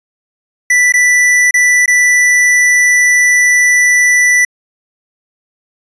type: tone with dropouts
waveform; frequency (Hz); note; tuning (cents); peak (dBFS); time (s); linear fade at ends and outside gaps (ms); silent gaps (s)
square; 1975.5; B6; 0; -7; 0.7-4.45; 5; 0.923-0.938 / 1.51-1.54 / 1.86-1.878
effects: resampled to 22050 Hz